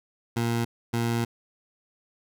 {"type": "tone bursts at uneven times", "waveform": "20% pulse", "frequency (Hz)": 117, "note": "A#2", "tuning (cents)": 7, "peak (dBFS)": -19, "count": 2, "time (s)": [[0.36, 0.65], [0.93, 1.25]], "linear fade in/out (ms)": 10, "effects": []}